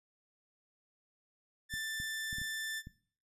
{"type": "tone", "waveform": "sawtooth", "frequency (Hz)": 1770, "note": "A6", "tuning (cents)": 10, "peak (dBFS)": -33, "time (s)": [1.69, 2.83], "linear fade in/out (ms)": 50}
{"type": "clicks", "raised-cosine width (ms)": 5, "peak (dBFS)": -34, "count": 6, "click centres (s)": [1.739, 2.001, 2.329, 2.384, 2.416, 2.871]}
{"effects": ["noise-tail reverb RT60 0.5 s tail -19 dB re dry", "resampled to 32000 Hz"]}